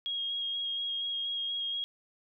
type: tone with vibrato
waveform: sine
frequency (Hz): 3273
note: G#7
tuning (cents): -26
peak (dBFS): -31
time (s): 0.06-1.84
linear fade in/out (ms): 0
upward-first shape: square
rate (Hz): 4.2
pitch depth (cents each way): 11
effects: none